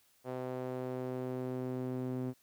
sawtooth tone with band-pass filter sweep, 127.7 Hz, C3, 42 cents flat, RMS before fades -38 dBFS, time 0.24-2.34 s, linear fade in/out 50 ms, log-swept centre 550 to 270 Hz, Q 1.4, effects white hiss -69 dBFS RMS until 2.42 s

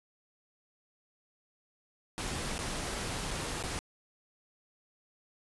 pink noise with dropouts, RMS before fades -36 dBFS, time 2.18-3.79 s, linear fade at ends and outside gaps 0 ms, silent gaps 2.581-2.59 / 3.307-3.311 / 3.627-3.637 s, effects resampled to 24000 Hz

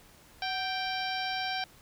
harmonic tone with a mistuned harmonic, 784 Hz, G5, in tune, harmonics 1 / 2 / 3 / 4 / 5 / 6 / 7, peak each -34 / -37 / -39 / -40 / -41 / -42 / -42 dBFS, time 0.42-1.64 s, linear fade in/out 2 ms, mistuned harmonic 1, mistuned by -75 cents, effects pink hiss -57 dBFS RMS until 1.81 s

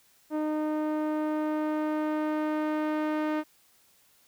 sawtooth tone with low-pass filter sweep, 306.6 Hz, D#4, 25 cents flat, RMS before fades -29 dBFS, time 0.3-3.44 s, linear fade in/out 50 ms, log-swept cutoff 910 to 1900 Hz, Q 0.77, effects white hiss -63 dBFS RMS until 4.27 s

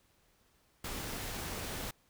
pink noise, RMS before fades -40 dBFS, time 0.84-1.91 s, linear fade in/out 5 ms, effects pink hiss -70 dBFS RMS until 2.09 s

